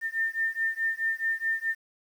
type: beating tone pair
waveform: sine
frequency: 1802 / 1806.7 Hz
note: A6 / A6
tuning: +41 / +45 cents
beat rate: 4.7 Hz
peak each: -29 dBFS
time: 0.01-1.75 s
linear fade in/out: 50 ms
effects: 9-bit